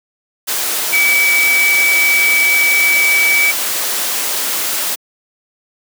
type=tone in noise; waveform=sine; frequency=2290 Hz; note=D7; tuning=44 cents flat; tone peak=-10 dBFS; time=0.92-3.52 s; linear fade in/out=20 ms; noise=white; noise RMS=-18 dBFS; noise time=0.47-4.96 s; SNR=+5 dB; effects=high-pass 300 Hz 12 dB/octave